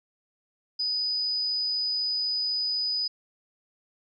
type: tone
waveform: sine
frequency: 4978 Hz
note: D#8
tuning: in tune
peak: -25 dBFS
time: 0.79-3.08 s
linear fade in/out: 10 ms
effects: none